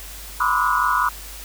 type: tone cluster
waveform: sine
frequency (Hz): 985 / 1030 / 1172 / 1277 / 1444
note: B5 / C6 / D6 / D#6 / F#6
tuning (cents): -5 / -28 / -4 / +45 / -43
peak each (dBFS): -23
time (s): 0.4-1.09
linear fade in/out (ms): 5
effects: added 50 Hz sine -38 dBFS peak until 1.44 s + white hiss -38 dBFS RMS until 1.44 s